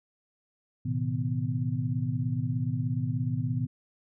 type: tone cluster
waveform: sine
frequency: 111.9 / 128.8 / 158.5 / 248.8 Hz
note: A2 / C3 / D#3 / B3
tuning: +30 / -27 / +32 / +13 cents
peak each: -31 / -30 / -34 / -35 dBFS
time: 0.85-3.67 s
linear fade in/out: 10 ms
effects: none